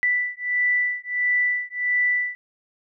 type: beating tone pair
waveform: sine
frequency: 1975.5 / 1977 Hz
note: B6 / B6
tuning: 0 / +1 cents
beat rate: 1.5 Hz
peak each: -23 dBFS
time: 0.03-2.35 s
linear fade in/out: 0 ms
effects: none